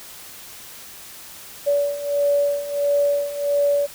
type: beating tone pair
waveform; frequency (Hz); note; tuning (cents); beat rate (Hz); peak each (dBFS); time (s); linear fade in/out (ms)
sine; 572 / 573.5; D5 / D5; -46 / -41; 1.5; -23 / -19; 1.66-3.87; 20
effects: white hiss -40 dBFS RMS until 3.94 s